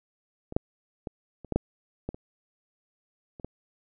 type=clicks; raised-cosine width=2 ms; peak=-24 / -9 / -20 / -29 / -15 / -9 / -18 / -27 / -30 / -21 dBFS; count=10; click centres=0.524 / 0.565 / 1.072 / 1.447 / 1.523 / 1.56 / 2.09 / 2.145 / 3.398 / 3.446 s; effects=none